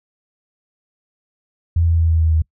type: tone with pitch steps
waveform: sine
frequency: 84 / 83.08 / 82.18 / 81.28 / 80.39 / 79.51 Hz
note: E2 / E2 / E2 / E2 / E2 / D#2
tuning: +33 / +14 / -5 / -24 / -43 / +38 cents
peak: -12 dBFS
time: 1.76-2.42 s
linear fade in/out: 5 ms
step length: 110 ms
effects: noise-tail reverb RT60 0.1 s tail -25 dB re dry

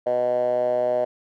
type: tone with band-pass filter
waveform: 10% pulse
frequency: 123.47 Hz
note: B2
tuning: in tune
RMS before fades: -22 dBFS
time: 0.06-1.05 s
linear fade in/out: 10 ms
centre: 600 Hz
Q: 7
effects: none

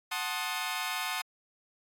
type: chord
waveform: 15% pulse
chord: F# diminished seventh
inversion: none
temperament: equal with one note detuned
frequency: 740 / 880 / 1059.9 / 1244.5 Hz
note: F#5 / A5 / C6 / Eb6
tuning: 0 / 0 / +22 / 0 cents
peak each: -31 dBFS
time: 0.11-1.22 s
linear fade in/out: 10 ms
effects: AAC 64 kbps

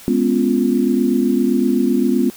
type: chord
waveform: sine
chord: C# dominant seventh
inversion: second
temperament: equal with one note detuned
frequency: 207.7 / 249.4 / 277.2 / 349.2 Hz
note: G#3 / B3 / C#4 / E#4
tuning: 0 / +17 / 0 / 0 cents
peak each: -20 / -16 / -20 / -20 dBFS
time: 0.08-2.3 s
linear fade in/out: 0 ms
effects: white hiss -40 dBFS RMS until 2.36 s

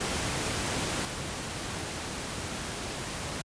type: noise with level steps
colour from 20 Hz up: pink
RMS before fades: -30 / -35 dBFS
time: 0-3.42 s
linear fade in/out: 10 ms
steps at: 1.05 s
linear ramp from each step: 2 ms
effects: high-pass 60 Hz 12 dB/octave + resampled to 22050 Hz

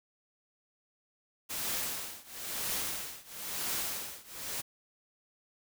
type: noise with tremolo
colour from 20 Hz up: white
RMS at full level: -33 dBFS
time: 1.49-4.62 s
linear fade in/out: 20 ms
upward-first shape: triangle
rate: 1 Hz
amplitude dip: 95%
effects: none

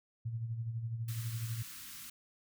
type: tone with tremolo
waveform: sine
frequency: 114.8 Hz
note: A#2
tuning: 26 cents flat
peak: -33 dBFS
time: 0.25-1.63 s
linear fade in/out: 10 ms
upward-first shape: sine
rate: 12 Hz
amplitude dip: 55%
type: band-stop noise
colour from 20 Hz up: white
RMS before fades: -48 dBFS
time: 1.08-2.1 s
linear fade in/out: 5 ms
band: 300 to 1100 Hz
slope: 48 dB/octave
effects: none

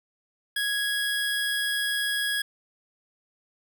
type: tone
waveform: 25% pulse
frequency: 1661.2 Hz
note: G#6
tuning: in tune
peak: -21 dBFS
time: 0.56-2.42 s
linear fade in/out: 5 ms
effects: none

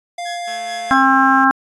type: tone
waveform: square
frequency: 698.5 Hz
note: F5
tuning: in tune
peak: -24 dBFS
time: 0.18-0.94 s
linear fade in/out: 5 ms
type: tone with tremolo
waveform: 20% pulse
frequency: 1683 Hz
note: G#6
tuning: 23 cents sharp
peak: -23 dBFS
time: 0.25-1.07 s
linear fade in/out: 10 ms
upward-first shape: sine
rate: 4.6 Hz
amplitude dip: 90%
type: tone with pitch glide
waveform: 5% pulse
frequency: 220 to 212.1 Hz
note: A3 to G#3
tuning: 0 to +37 cents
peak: -25 dBFS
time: 0.47-1.45 s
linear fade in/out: 10 ms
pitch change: -63 cents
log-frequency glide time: 0.83-1.21 s
type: harmonic tone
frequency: 267.1 Hz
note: C4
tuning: 36 cents sharp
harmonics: 1 / 3 / 4 / 5 / 6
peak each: -16 / -16 / -16 / -16 / -16 dBFS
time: 0.91-1.51 s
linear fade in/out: 0 ms
effects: resampled to 22050 Hz

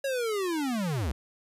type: linear sweep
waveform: square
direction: down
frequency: 558 to 57.6 Hz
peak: -28 dBFS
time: 0.04-1.12 s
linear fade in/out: 5 ms
effects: resampled to 32000 Hz

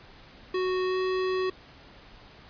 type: tone with pitch glide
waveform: square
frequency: 370 to 372.8 Hz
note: F#4 to F#4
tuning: 0 to +13 cents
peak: -26 dBFS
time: 0.54-1.5 s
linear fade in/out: 5 ms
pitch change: +13 cents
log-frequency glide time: 0.86-0.98 s
effects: pink hiss -51 dBFS RMS until 2.49 s + resampled to 11025 Hz

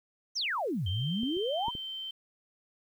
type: exponential two-way sweep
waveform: sine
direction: down then up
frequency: 6430 to 84.9 to 1016 Hz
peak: -29 dBFS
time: 0.35-1.71 s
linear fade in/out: 20 ms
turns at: 0.88 s
type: tone with pitch glide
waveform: sine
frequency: 3136 to 3109 Hz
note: G7 to G7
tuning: 0 to -15 cents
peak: -36 dBFS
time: 0.86-2.11 s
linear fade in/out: 5 ms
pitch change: -15 cents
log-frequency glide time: 1.02-1.88 s
type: clicks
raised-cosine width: 3 ms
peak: -30 / -38 / -28 / -29 dBFS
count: 4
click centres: 1.233 / 1.369 / 1.683 / 1.752 s
effects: 10-bit

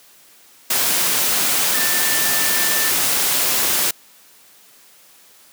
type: tone in noise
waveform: sine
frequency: 1778 Hz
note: A6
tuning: 18 cents sharp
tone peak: -25 dBFS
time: 1.74-2.9 s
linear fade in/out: 5 ms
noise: white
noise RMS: -18 dBFS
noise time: 0.7-3.91 s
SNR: -10 dB
effects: white hiss -49 dBFS RMS until 5.52 s + high-pass 150 Hz 12 dB/octave

